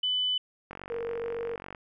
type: tone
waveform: sine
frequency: 3000 Hz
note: F#7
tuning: 23 cents sharp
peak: -25 dBFS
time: 0.03-0.38 s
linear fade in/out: 5 ms
type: click train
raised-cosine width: 0.5 ms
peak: -25 dBFS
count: 50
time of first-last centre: 0.71-1.748 s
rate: 47.2 Hz
type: tone with vibrato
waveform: sine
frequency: 466.2 Hz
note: A#4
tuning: in tune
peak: -31 dBFS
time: 0.9-1.56 s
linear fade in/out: 5 ms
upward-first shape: square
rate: 20 Hz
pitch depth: 31 cents each way
effects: none